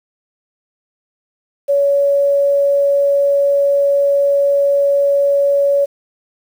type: tone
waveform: sine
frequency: 563 Hz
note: C#5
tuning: 27 cents sharp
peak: -10 dBFS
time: 1.68-5.86 s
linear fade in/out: 20 ms
effects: 7-bit